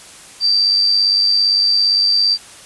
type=tone with amplitude modulation; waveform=sine; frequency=4676 Hz; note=D8; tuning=8 cents flat; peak=-9 dBFS; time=0.4-2.38 s; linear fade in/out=50 ms; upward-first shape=sine; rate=97.6 Hz; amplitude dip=45%; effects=white hiss -39 dBFS RMS until 2.65 s + resampled to 24000 Hz